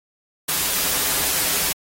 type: noise with comb filter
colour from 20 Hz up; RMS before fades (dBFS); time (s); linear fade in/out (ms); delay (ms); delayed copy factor
white; -21; 0.48-1.73; 10; 8.7; -0.6
effects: AAC 48 kbps